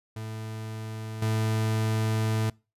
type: tone with level steps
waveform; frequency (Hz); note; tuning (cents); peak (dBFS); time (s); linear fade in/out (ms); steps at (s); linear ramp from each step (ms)
40% pulse; 110; A2; 0; -33 / -23; 0.16-2.5; 5; 1.22; 2
effects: noise-tail reverb RT60 0.3 s tail -25 dB re dry + resampled to 32000 Hz